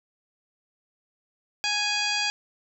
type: harmonic tone with a mistuned harmonic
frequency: 830.6 Hz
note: G#5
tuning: in tune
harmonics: 1 / 2 / 3 / 4 / 5 / 6 / 7 / 8 / 9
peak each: -33 / -32 / -29 / -31 / -40 / -29 / -39 / -39 / -40 dBFS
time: 1.64-2.3 s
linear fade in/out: 0 ms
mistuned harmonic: 6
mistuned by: -87 cents
effects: none